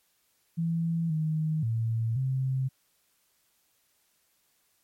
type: tone with pitch steps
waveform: sine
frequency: 166.1 / 156.4 / 113.6 / 131.8 Hz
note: E3 / D#3 / A#2 / C3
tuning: +13 / +9 / -44 / +13 cents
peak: -25 dBFS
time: 0.57-2.69 s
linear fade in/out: 20 ms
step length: 530 ms
effects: white hiss -70 dBFS RMS until 4.83 s + MP3 64 kbps